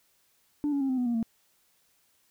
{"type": "tone with pitch steps", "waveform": "sine", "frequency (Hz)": [293.7, 281.4, 269.6, 258.4, 247.5, 237.2, 227.3], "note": ["D4", "C#4", "C#4", "C4", "B3", "A#3", "A#3"], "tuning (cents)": [0, 26, -48, -21, 4, 30, -43], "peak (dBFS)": -23, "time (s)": [0.64, 1.228], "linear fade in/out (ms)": 0, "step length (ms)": 84, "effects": ["tanh soft clip ceiling -23 dBFS", "white hiss -68 dBFS RMS until 2.3 s"]}